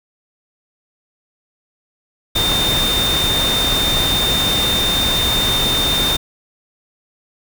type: tone in noise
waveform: sine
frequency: 3626 Hz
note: A#7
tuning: 49 cents flat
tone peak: -16 dBFS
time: 2.35-6.17 s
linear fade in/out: 10 ms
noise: pink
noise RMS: -20 dBFS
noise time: 2.35-6.17 s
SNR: +1 dB
effects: none